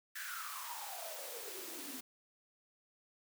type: noise with high-pass filter sweep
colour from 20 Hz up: white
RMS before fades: -45 dBFS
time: 0.15-2.01 s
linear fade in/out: 10 ms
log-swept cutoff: 1700 to 240 Hz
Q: 9.4
effects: none